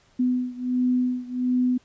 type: beating tone pair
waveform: sine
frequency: 250 / 251.4 Hz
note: B3 / B3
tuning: +21 / +31 cents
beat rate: 1.4 Hz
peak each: -23 / -25 dBFS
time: 0.19-1.78 s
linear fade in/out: 10 ms
effects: pink hiss -60 dBFS RMS until 1.84 s + resampled to 16000 Hz